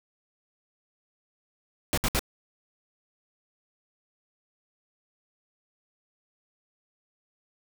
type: noise bursts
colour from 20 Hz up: pink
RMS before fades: -25 dBFS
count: 3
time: 1.93-2.193 s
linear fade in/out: 0 ms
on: 45 ms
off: 64 ms
effects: none